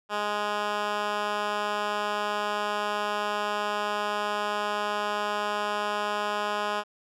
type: tone with band-pass filter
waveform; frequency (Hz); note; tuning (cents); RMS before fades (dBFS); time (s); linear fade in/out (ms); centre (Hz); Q
10% pulse; 207.7; G#3; 0; -29; 0.09-6.84; 50; 1500; 0.64
effects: none